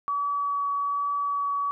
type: tone with vibrato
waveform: sine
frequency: 1139 Hz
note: C#6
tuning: 47 cents sharp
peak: -24 dBFS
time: 0.08-1.71 s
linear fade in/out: 0 ms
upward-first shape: triangle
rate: 1.2 Hz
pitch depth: 9 cents each way
effects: none